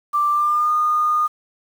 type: tone with pitch glide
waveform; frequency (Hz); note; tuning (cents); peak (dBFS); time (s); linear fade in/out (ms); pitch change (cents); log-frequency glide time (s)
sine; 1178 to 1222.4; D6 to D#6; +5 to -31; -15; 0.13-1.28; 20; +64; 0.31-0.72
effects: 7-bit